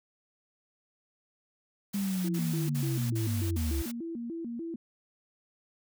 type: noise bursts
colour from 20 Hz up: white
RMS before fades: -42 dBFS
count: 5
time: 1.93-3.918 s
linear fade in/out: 10 ms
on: 360 ms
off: 47 ms
type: linear sweep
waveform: sine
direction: down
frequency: 202.8 to 67.3 Hz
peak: -28 dBFS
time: 1.94-3.82 s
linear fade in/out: 5 ms
type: tone with vibrato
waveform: sine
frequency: 279.5 Hz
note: C#4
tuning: 14 cents sharp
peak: -34 dBFS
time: 2.24-4.76 s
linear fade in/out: 5 ms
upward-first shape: square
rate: 3.4 Hz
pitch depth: 300 cents each way
effects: none